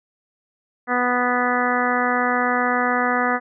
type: harmonic tone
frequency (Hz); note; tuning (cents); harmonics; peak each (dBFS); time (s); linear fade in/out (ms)
246.9; B3; 0; 1 / 2 / 3 / 4 / 5 / 6 / 7 / 8; -25 / -26 / -24 / -28 / -24 / -27 / -26 / -28; 0.87-3.4; 50
effects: none